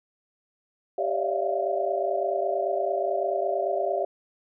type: tone cluster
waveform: sine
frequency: 393.5 / 557 / 602 / 670 / 699 Hz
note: G4 / C#5 / D5 / E5 / F5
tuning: +7 / +8 / +43 / +28 / +1 cents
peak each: -30 dBFS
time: 0.98-4.05 s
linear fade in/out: 5 ms
effects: none